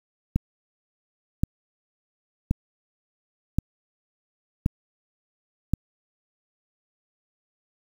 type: click train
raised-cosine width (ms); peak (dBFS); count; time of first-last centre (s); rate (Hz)
5; -8; 6; 0.36-5.736; 0.93
effects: 7-bit